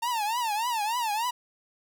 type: tone with vibrato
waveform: 45% pulse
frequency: 903 Hz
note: A5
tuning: 45 cents sharp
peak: -26 dBFS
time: 0.02-1.31 s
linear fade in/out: 10 ms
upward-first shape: triangle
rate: 3.4 Hz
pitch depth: 190 cents each way
effects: none